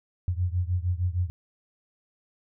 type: beating tone pair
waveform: sine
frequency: 87.1 / 93.6 Hz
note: F2 / F#2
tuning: -4 / +20 cents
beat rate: 6.5 Hz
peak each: -26 / -28 dBFS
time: 0.28-1.3 s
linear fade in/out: 0 ms
effects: none